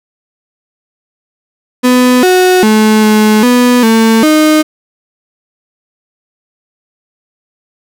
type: tone with pitch steps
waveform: 35% pulse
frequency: 250.3 / 367.2 / 216 / 214.2 / 246.3 / 224.5 / 308.4 Hz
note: B3 / F#4 / A3 / A3 / B3 / A3 / D#4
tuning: +23 / -13 / -32 / -46 / -5 / +35 / -15 cents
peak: -3 dBFS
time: 1.83-4.63 s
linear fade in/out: 20 ms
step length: 400 ms
effects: none